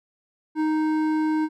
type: tone with hard clipping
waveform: triangle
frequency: 311.1 Hz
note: D#4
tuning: in tune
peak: -22 dBFS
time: 0.55-1.49 s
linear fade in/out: 50 ms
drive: 14 dB
effects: none